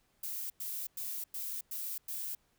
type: noise bursts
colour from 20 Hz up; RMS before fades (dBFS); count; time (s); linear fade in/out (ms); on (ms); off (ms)
violet; -39; 6; 0.23-2.35; 5; 270; 100
effects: pink hiss -73 dBFS RMS until 2.58 s